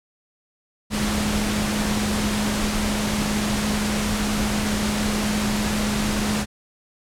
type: tone in noise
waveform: sine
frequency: 210 Hz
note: G#3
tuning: 19 cents sharp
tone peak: -23 dBFS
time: 0.9-6.46 s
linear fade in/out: 50 ms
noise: pink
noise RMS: -25 dBFS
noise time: 0.9-6.46 s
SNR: -1 dB
effects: low-pass 10000 Hz 12 dB/octave